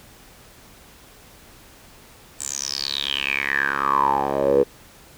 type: tone with band-pass filter sweep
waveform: 10% pulse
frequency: 69.3 Hz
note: C#2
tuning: in tune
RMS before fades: -22 dBFS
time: 2.39-4.64 s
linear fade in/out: 20 ms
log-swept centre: 8000 to 450 Hz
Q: 9.2
effects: pink hiss -48 dBFS RMS until 5.17 s